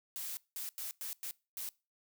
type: noise bursts at uneven times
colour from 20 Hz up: blue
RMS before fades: -41 dBFS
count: 6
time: 0.16-0.37 / 0.56-0.69 / 0.78-0.91 / 1.01-1.13 / 1.23-1.31 / 1.57-1.69 s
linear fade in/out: 0 ms
effects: noise-tail reverb RT60 0.3 s tail -23 dB re dry